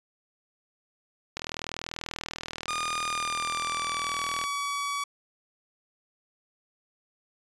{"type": "click train", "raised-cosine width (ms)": 0.2, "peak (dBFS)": -16, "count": 125, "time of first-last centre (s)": [1.37, 4.439], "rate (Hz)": 40.4}
{"type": "tone with pitch glide", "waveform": "sawtooth", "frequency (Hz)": [1219, 1137.4], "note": ["D#6", "C#6"], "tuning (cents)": [-36, 44], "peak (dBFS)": -25, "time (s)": [2.68, 5.04], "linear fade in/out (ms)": 5, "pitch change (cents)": -120, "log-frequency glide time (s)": [3.07, 4.23]}
{"effects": ["resampled to 24000 Hz"]}